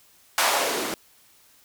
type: noise with band-pass filter sweep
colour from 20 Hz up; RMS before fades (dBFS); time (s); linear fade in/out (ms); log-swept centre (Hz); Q
blue; -24; 0.38-0.94; 0; 1000 to 270; 1.6
effects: white hiss -57 dBFS RMS until 1.64 s